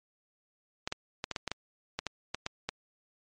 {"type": "clicks", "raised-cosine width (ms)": 0.2, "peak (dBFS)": -15, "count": 12, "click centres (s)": [0.875, 0.924, 1.241, 1.313, 1.362, 1.477, 1.516, 1.99, 2.067, 2.346, 2.464, 2.69], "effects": ["MP3 48 kbps"]}